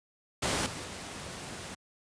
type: noise with level steps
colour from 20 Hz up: pink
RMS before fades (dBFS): -29 / -39 / -41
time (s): 0.42-1.75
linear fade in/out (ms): 10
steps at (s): 0.66 / 0.85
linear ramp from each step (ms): 2
effects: high-pass 80 Hz 12 dB/octave + resampled to 22050 Hz